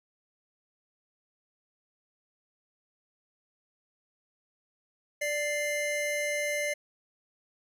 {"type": "tone pair together", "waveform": "square", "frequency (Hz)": [588.6, 2091], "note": ["D5", "C7"], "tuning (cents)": [4, -2], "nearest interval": "octave + minor seventh", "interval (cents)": 2194, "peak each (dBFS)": [-32, -32], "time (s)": [5.21, 6.74], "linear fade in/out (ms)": 10, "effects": ["resampled to 32000 Hz", "11-bit"]}